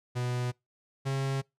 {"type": "tone pair in turn", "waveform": "45% pulse", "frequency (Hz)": [123.47, 135.52], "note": ["B2", "C#3"], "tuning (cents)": [0, -39], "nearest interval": "major second", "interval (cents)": 161, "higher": "second", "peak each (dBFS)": [-29, -28], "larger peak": "second", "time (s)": [[0.15, 0.52], [1.05, 1.42]], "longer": "neither", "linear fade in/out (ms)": 20, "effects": ["noise-tail reverb RT60 0.2 s tail -25 dB re dry", "low-pass 9000 Hz 12 dB/octave"]}